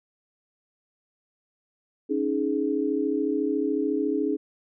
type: chord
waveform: sine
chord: C# suspended second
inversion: none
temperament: equal with one note detuned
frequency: 277.2 / 311.1 / 419.4 Hz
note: C#4 / D#4 / G#4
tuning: 0 / 0 / +17 cents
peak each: -27 dBFS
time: 2.09-4.37 s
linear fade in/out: 20 ms
effects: none